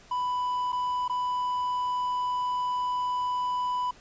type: tone with dropouts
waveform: triangle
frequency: 993 Hz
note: B5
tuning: 9 cents sharp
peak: -24 dBFS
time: 0.11-3.91 s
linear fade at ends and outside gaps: 5 ms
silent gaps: 0.722-0.727 / 1.08-1.096 s
effects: pink hiss -54 dBFS RMS until 4 s + resampled to 16000 Hz